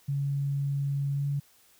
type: tone with pitch glide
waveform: sine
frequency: 140.3 to 141.85 Hz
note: C#3 to C#3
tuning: +21 to +40 cents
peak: -26 dBFS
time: 0.08-1.4 s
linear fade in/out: 10 ms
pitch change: +19 cents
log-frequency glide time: 1.13-1.25 s
effects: white hiss -61 dBFS RMS until 1.79 s